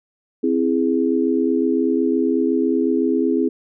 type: chord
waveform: sine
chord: C augmented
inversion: none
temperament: equal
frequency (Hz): 261.6 / 329.6 / 415.3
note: C4 / E4 / G#4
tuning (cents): 0 / 0 / 0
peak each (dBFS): -19 / -20 / -21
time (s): 0.43-3.49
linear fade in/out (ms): 10
effects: none